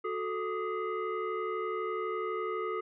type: tone with frequency modulation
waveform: sine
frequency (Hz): 440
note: A4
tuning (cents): 0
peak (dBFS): -31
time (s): 0.04-2.81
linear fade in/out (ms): 10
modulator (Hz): 808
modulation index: 1.3
effects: none